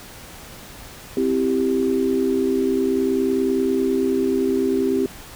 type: chord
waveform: sine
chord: C major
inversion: none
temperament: equal with one note detuned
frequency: 261.6 / 331.5 / 392 Hz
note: C4 / E4 / G4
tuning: 0 / +10 / 0 cents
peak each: -21 / -25 / -20 dBFS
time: 1.17-5.06 s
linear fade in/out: 2 ms
effects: pink hiss -40 dBFS RMS until 5.35 s